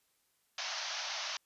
white band-pass noise, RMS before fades -39 dBFS, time 0.58-1.37 s, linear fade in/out 2 ms, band 590 to 6200 Hz, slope 96 dB/octave, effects white hiss -75 dBFS RMS until 1.45 s + resampled to 32000 Hz

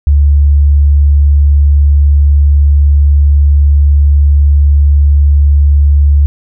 sine tone, 71.9 Hz, D2, 36 cents flat, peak -3 dBFS, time 0.07-6.26 s, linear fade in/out 0 ms, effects none

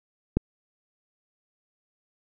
click, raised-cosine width 3 ms, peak -8 dBFS, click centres 0.37 s, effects none

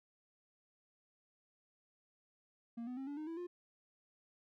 triangle tone with pitch steps, 233.1 / 249.8 / 267.8 / 287 / 307.6 / 329.7 / 353.3 Hz, A#3 / B3 / C4 / D4 / D#4 / E4 / F4, 0 / +20 / +40 / -40 / -20 / 0 / +20 cents, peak -39 dBFS, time 2.77-3.47 s, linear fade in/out 10 ms, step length 100 ms, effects none

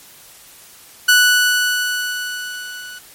sawtooth tone with level ramp, 1480 Hz, F#6, in tune, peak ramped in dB -4 to -28 dBFS, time 1.08-2.99 s, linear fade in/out 10 ms, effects white hiss -43 dBFS RMS until 3.14 s + MP3 64 kbps

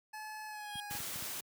25% pulse tone with pitch glide, 859 to 825.9 Hz, A5 to G#5, -42 to -10 cents, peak -39 dBFS, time 0.13-0.98 s, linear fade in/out 10 ms, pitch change -68 cents, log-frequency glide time 0.46-0.75 s
square tone with exponential growth, 3255 Hz, G#7, 36 cents flat, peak -38 dBFS, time 0.53-0.8 s, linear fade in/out 1 ms, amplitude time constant 58 ms
clicks, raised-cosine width 5 ms, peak -36 dBFS, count 6, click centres 0.756 / 0.911 / 0.951 / 1.003 / 1.159 / 1.225 s
white noise, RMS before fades -41 dBFS, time 0.9-1.41 s, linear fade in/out 10 ms
effects high-pass 80 Hz 12 dB/octave

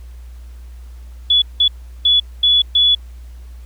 sine tone bursts at uneven times, 3417 Hz, G#7, 49 cents sharp, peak -9 dBFS, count 5, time 1.3-1.42 / 1.6-1.68 / 2.05-2.2 / 2.43-2.62 / 2.75-2.95 s, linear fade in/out 5 ms, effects added 60 Hz sine -32 dBFS peak until 3.65 s + pink hiss -53 dBFS RMS until 3.65 s

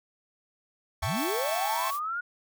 sine linear sweep, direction up, 56.3 to 1462 Hz, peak -29 dBFS, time 1.02-2.21 s, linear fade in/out 10 ms
sawtooth chord, A dominant seventh, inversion second, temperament equal, 659.3 / 784 / 880 / 1108.7 Hz, E5 / G5 / A5 / C#6, 0 / 0 / 0 / 0 cents, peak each -32 / -33 / -32 / -31 dBFS, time 1.02-1.91 s, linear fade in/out 10 ms
blue noise, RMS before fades -39 dBFS, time 1.14-2 s, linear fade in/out 50 ms
effects none

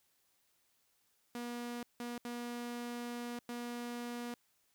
sawtooth tone bursts at uneven times, 240 Hz, B3, 49 cents flat, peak -36 dBFS, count 4, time 1.35-1.83 / 2-2.18 / 2.25-3.39 / 3.49-4.34 s, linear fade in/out 2 ms, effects white hiss -75 dBFS RMS until 4.74 s

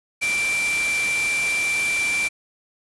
sine tone in noise, 2349 Hz, D7, in tune, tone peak -20 dBFS, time 0.21-2.29 s, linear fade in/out 20 ms, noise white, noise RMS -28 dBFS, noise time 0.21-2.29 s, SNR +5 dB, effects resampled to 24000 Hz

